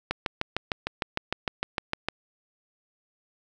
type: click train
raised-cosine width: 0.3 ms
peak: -10 dBFS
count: 14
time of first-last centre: 0.11-2.086 s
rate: 6.58 Hz
effects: none